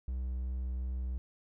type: tone with vibrato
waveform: triangle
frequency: 63.2 Hz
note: B1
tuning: 41 cents sharp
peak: -31 dBFS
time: 0.08-1.18 s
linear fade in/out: 0 ms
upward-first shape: triangle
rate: 2.7 Hz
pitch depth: 9 cents each way
effects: none